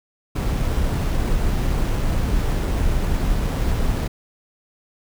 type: noise with sample-and-hold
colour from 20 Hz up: brown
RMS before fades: -20 dBFS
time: 0.35-4.08 s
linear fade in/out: 10 ms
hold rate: 8820 Hz
effects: none